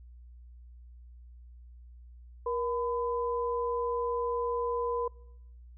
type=tone pair together; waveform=sine; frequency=475.5 / 1007.5 Hz; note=A#4 / B5; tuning=+34 / +34 cents; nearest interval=octave + minor second; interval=1300 cents; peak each=-30 / -33 dBFS; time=2.46-5.08 s; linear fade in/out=5 ms; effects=noise-tail reverb RT60 0.9 s tail -25 dB re dry + added 60 Hz sine -48 dBFS peak until 5.77 s